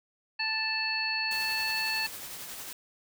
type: harmonic tone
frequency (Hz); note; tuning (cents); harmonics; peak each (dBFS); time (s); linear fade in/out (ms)
880; A5; 0; 1 / 2 / 3 / 5; -38 / -34 / -32 / -32; 0.39-2.07; 10
type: noise with tremolo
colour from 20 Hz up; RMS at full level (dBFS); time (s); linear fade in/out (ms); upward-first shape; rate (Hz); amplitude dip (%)
white; -40; 1.31-2.73; 2; sine; 11; 30
effects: none